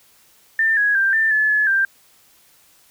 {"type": "tone with pitch steps", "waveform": "sine", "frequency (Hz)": [1792, 1664, 1580, 1784, 1725, 1710, 1580], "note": ["A6", "G#6", "G6", "A6", "A6", "A6", "G6"], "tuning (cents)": [31, 3, 13, 23, -35, -50, 13], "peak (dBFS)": -14, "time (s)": [0.59, 1.85], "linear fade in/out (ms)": 2, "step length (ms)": 180, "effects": ["white hiss -54 dBFS RMS until 2.9 s"]}